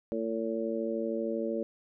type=harmonic tone; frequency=112.9 Hz; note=A2; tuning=45 cents sharp; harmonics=2 / 3 / 4 / 5; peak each=-35 / -35 / -35 / -35 dBFS; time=0.12-1.63 s; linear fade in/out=0 ms; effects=none